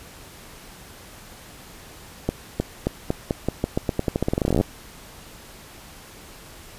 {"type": "accelerating click train", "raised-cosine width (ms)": 2, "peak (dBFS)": -7, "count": 27, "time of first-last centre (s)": [2.29, 4.611], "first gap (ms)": 310, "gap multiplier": 0.87, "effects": ["pink hiss -44 dBFS RMS until 6.78 s", "resampled to 32000 Hz"]}